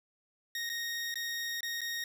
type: tone with dropouts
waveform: 20% pulse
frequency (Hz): 1864.7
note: A#6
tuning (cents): 0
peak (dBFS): -29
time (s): 0.55-2.04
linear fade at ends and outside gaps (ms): 2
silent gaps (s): 0.693-0.698 / 1.142-1.156 / 1.607-1.63 / 1.808-1.815
effects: none